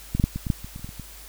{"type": "clicks", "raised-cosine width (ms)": 5, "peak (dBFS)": [-12, -8, -6, -16, -16, -8, -24, -24, -30, -22, -26, -23], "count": 12, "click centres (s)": [0.15, 0.198, 0.24, 0.36, 0.468, 0.502, 0.645, 0.761, 0.795, 0.845, 0.891, 0.997], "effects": ["added 50 Hz sine -45 dBFS peak until 1.28 s", "white hiss -45 dBFS RMS until 1.28 s"]}